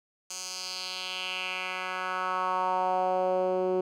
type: tone with band-pass filter sweep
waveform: 10% pulse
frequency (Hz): 184.8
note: F#3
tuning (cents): -2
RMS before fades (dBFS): -30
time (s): 0.3-3.81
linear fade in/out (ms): 5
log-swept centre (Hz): 6600 to 380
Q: 2.7
effects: none